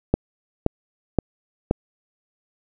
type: click train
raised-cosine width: 2 ms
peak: -3 dBFS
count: 4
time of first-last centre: 0.14-1.711 s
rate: 1.91 Hz
effects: none